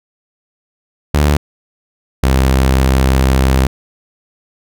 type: tone pair in turn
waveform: sawtooth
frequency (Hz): 73.4 / 65.79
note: D2 / C2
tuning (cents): 0 / +10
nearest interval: major second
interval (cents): 190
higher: first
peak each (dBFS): -5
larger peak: neither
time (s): 1.14-1.37 / 2.23-3.67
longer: second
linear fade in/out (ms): 5
effects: none